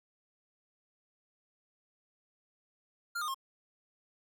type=tone with pitch steps; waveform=square; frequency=1398 / 1224.1 / 1071.8 Hz; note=F6 / D#6 / C6; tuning=+1 / -29 / +41 cents; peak=-34 dBFS; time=3.15-3.345 s; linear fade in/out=10 ms; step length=65 ms; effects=none